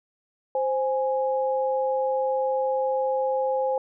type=tone pair together; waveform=sine; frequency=523.2 / 830.6 Hz; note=C5 / G#5; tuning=0 / 0 cents; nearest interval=minor sixth; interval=800 cents; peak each=-23 / -27 dBFS; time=0.55-3.78 s; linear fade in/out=2 ms; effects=none